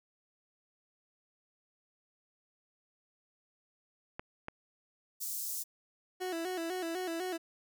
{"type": "clicks", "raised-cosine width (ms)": 0.5, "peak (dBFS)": -24, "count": 2, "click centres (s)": [4.195, 4.484]}
{"type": "high-pass noise", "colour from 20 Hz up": "white", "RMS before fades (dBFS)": -38, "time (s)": [5.2, 5.64], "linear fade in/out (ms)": 20, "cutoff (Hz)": 5500, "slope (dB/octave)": 24}
{"type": "tone with vibrato", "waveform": "30% pulse", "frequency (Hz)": 349.2, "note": "F4", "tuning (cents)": 0, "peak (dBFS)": -32, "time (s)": [6.2, 7.38], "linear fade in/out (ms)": 20, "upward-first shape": "square", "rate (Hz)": 4, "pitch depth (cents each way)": 92}
{"effects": []}